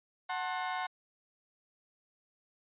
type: chord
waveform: 30% pulse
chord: F# diminished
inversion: none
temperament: just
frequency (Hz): 740 / 888 / 1065.6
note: F#5 / A5 / C6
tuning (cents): 0 / +16 / +31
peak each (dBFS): -33 / -38 / -36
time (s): 0.29-0.87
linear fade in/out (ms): 10
effects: resampled to 8000 Hz